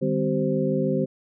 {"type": "tone cluster", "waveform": "sine", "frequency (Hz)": [151.7, 198.4, 258.7, 383.8, 522], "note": ["D#3", "G3", "C4", "G4", "C5"], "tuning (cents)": [-44, 21, -19, -37, -4], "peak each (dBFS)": -27, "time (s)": [0.01, 1.06], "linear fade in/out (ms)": 20, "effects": []}